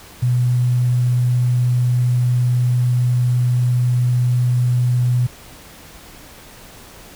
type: tone with quantisation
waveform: sine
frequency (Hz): 123.47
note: B2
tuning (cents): 0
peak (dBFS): -13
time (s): 0.22-5.27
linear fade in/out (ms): 10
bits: 7
effects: pink hiss -41 dBFS RMS until 7.15 s